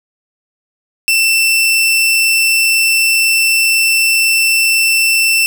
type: tone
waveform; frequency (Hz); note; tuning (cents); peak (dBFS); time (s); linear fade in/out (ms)
sawtooth; 2678; E7; +27; -6; 1.08-5.46; 0
effects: none